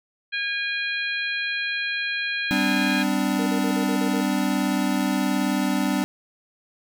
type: harmonic tone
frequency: 816 Hz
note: G#5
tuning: 31 cents flat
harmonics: 2 / 3 / 4 / 5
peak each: -27 / -28 / -33 / -34 dBFS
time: 0.32-3.04 s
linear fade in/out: 20 ms
type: chord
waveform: square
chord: G suspended fourth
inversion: none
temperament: equal with one note detuned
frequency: 196 / 255.2 / 293.7 Hz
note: G3 / C4 / D4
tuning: 0 / -43 / 0 cents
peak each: -26 dBFS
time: 2.51-6.04 s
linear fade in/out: 0 ms
type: tone bursts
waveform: triangle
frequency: 466.2 Hz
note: A#4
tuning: in tune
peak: -28 dBFS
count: 7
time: 3.39-4.209 s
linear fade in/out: 2 ms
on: 75 ms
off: 49 ms
effects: none